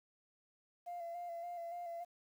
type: tone with vibrato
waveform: sine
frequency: 690 Hz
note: F5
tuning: 21 cents flat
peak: -40 dBFS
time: 0.86-2.05 s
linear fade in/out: 20 ms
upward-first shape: square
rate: 3.5 Hz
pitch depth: 28 cents each way
effects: tanh soft clip ceiling -39 dBFS + 11-bit